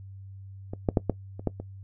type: clicks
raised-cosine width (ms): 2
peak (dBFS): -21 / -9 / -7 / -10 / -26 / -11 / -23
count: 7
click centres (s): 0.735 / 0.888 / 0.972 / 1.097 / 1.395 / 1.473 / 1.6
effects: noise-tail reverb RT60 0.1 s tail -19 dB re dry + added 97 Hz sine -41 dBFS peak until 1.83 s